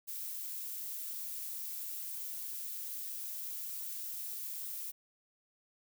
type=noise with amplitude modulation; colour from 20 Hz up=violet; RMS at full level=-40 dBFS; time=0.07-4.92 s; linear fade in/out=20 ms; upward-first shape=sine; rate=189 Hz; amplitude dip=30%; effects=none